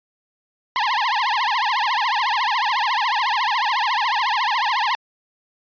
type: tone with vibrato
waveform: sawtooth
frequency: 939 Hz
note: A#5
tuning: 12 cents sharp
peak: -14 dBFS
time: 0.76-4.95 s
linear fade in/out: 0 ms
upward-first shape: triangle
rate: 14 Hz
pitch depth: 280 cents each way
effects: resampled to 11025 Hz